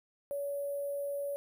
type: tone with sample-and-hold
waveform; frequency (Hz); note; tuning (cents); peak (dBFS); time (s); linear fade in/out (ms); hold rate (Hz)
sine; 566; C#5; +36; -33; 0.31-1.36; 0; 11025
effects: none